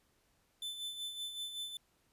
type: tone with tremolo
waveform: 45% pulse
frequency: 3520 Hz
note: A7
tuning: in tune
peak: -38 dBFS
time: 0.62-1.77 s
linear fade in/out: 2 ms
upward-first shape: sine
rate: 5.3 Hz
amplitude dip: 55%
effects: pink hiss -74 dBFS RMS until 2.12 s + resampled to 32000 Hz